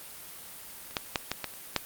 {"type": "clicks", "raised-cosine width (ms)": 0.2, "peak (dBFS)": [-29, -10, -8, -11, -14, -30, -7], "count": 7, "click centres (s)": [0.91, 0.968, 1.158, 1.316, 1.443, 1.538, 1.763], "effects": ["white hiss -45 dBFS RMS until 1.85 s", "Opus 32 kbps"]}